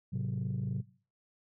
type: chord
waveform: sine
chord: F# diminished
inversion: first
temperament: equal with one note detuned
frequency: 107.36 / 130.81 / 185 Hz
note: A2 / C3 / F#3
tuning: -42 / 0 / 0 cents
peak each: -35 / -33 / -35 dBFS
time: 0.12-0.82 s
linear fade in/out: 20 ms
effects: noise-tail reverb RT60 0.4 s tail -19 dB re dry + tanh soft clip ceiling -27 dBFS